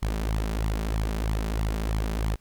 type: tone with flanger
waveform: sawtooth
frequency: 53.7 Hz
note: A1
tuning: 41 cents flat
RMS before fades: -27 dBFS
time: 0.02-2.36 s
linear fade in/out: 10 ms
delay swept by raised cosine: 0.91 to 5.21 ms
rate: 3.1 Hz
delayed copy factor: +0.65
effects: pink hiss -64 dBFS RMS until 2.4 s